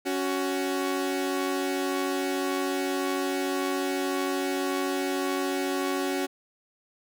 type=tone pair together; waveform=sawtooth; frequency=279 / 372.6 Hz; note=C#4 / F#4; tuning=+11 / +12 cents; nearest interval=perfect fourth; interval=501 cents; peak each=-25 dBFS; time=0.05-6.27 s; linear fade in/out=20 ms; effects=none